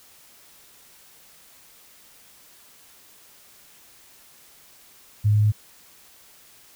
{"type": "tone with pitch steps", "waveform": "sine", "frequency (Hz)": [104.7, 105.31, 105.92], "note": ["G#2", "G#2", "G#2"], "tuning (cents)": [15, 25, 35], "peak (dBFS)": -15, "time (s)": [5.24, 5.522], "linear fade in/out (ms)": 20, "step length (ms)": 94, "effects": ["white hiss -52 dBFS RMS until 6.75 s"]}